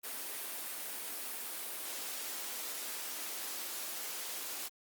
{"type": "high-pass noise", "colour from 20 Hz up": "white", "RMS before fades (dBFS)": -41, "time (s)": [0.03, 4.69], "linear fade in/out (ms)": 20, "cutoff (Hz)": 250, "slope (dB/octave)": 24, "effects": ["Opus 32 kbps"]}